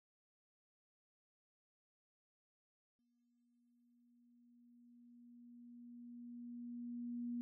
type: tone with exponential growth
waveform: sine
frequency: 240 Hz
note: B3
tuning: 49 cents flat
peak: -39 dBFS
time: 2.99-7.41 s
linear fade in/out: 0 ms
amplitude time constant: 960 ms
effects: none